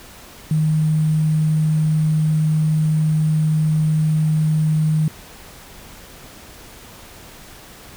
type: tone with sample-and-hold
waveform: sine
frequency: 155.56 Hz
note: D#3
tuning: in tune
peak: -14 dBFS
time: 0.51-5.08 s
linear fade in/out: 2 ms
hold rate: 8820 Hz
effects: pink hiss -41 dBFS RMS until 7.96 s